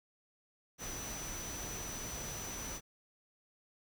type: tone in noise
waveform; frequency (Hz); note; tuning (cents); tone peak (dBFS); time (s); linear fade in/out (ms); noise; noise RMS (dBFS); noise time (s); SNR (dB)
sine; 5960; F#8; +12; -44; 0.78-2.81; 50; pink; -44; 0.78-2.81; -3
effects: none